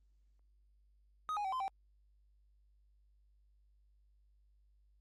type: tone with pitch steps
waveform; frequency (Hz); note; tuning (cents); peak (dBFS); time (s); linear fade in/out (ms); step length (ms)
triangle; 1254 / 827 / 766 / 1031 / 778; D#6 / G#5 / G5 / C6 / G5; +13 / -8 / -40 / -26 / -13; -33; 1.29-1.68; 0; 78
effects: added 50 Hz sine -66 dBFS peak until 5 s + Opus 32 kbps